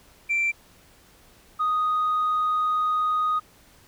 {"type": "tone pair in turn", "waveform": "sine", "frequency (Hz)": [2349, 1244.3], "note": ["D7", "D#6"], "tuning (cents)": [0, 0], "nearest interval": "major seventh", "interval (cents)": 1100, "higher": "first", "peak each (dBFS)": -19, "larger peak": "neither", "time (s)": [[0.29, 0.52], [1.59, 3.4]], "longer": "second", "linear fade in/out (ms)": 20, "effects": ["tanh soft clip ceiling -18 dBFS", "pink hiss -55 dBFS RMS until 3.87 s"]}